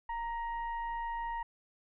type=tone with frequency modulation; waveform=sine; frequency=930 Hz; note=A#5; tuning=4 cents flat; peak=-34 dBFS; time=0.09-1.43 s; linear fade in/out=5 ms; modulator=957 Hz; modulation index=0.57; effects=none